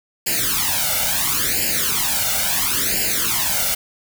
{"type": "noise with flanger", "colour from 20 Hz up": "white", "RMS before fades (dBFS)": -20, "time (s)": [0.26, 3.75], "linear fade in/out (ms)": 10, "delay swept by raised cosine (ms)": [0.41, 1.41], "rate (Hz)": 0.73, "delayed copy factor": 0.95, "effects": []}